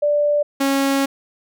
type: tone pair in turn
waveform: sine / sawtooth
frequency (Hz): 587.3 / 274.3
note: D5 / C#4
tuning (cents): 0 / -18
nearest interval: octave + minor second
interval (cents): 1318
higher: first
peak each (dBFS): -14 / -12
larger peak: second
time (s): 0.02-0.43 / 0.6-1.06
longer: second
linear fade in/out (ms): 10
effects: none